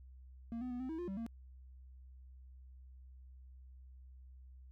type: tone with pitch steps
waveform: triangle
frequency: 231.4 / 251.5 / 245.8 / 258.2 / 321.5 / 351.9 / 193.7 / 229.4 Hz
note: A#3 / B3 / B3 / C4 / E4 / F4 / G3 / A#3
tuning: -13 / +32 / -8 / -23 / -43 / +13 / -20 / -28 cents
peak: -37 dBFS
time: 0.52-1.264 s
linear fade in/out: 0 ms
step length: 93 ms
effects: added 64 Hz sine -53 dBFS peak until 4.71 s